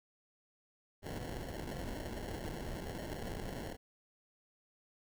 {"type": "noise with sample-and-hold", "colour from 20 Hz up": "pink", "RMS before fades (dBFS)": -42, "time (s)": [1.02, 3.77], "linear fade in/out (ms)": 50, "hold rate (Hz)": 1225, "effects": []}